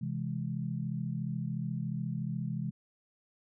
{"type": "chord", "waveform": "sine", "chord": "C augmented", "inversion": "none", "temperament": "equal", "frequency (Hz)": [130.81, 164.81, 207.7], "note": ["C3", "E3", "G#3"], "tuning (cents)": [0, 0, 0], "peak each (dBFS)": [-36, -36, -38], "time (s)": [0.01, 2.71], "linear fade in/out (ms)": 10, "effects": []}